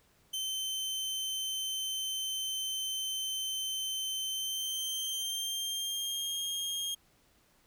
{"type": "tone with pitch glide", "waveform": "sawtooth", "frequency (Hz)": [3088, 3236], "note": ["G7", "G#7"], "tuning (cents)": [-27, -46], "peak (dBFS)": -30, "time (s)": [0.33, 6.95], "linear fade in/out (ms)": 10, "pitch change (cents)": 81, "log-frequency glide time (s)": [4.28, 6.4], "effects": ["pink hiss -67 dBFS RMS until 7.66 s"]}